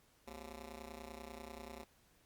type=ring-modulated tone; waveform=10% pulse; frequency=155.56 Hz; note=D#3; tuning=in tune; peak=-37 dBFS; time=0.27-1.84 s; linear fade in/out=5 ms; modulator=92.9 Hz; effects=pink hiss -70 dBFS RMS until 2.25 s + Opus 48 kbps